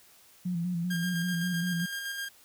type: tone with vibrato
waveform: sine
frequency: 174.61 Hz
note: F3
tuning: in tune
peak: -28 dBFS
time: 0.45-1.86 s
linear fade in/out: 10 ms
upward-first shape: square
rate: 5.1 Hz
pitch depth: 51 cents each way
type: tone with tremolo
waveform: sawtooth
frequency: 1611 Hz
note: G6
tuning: 47 cents sharp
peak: -29 dBFS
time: 0.9-2.29 s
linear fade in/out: 10 ms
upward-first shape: square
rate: 7.8 Hz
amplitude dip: 30%
effects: white hiss -58 dBFS RMS until 2.44 s